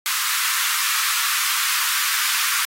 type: high-pass noise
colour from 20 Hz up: pink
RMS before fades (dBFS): -22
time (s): 0.06-2.65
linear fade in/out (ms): 0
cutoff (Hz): 1100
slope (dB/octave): 48
effects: AAC 48 kbps